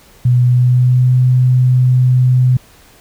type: tone with pitch glide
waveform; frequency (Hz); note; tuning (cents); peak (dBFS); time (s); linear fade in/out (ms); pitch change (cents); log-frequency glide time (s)
sine; 123.6 to 126.78; B2 to B2; +2 to +46; -7; 0.25-2.57; 5; +44; 0.44-1.16
effects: pink hiss -45 dBFS RMS until 3 s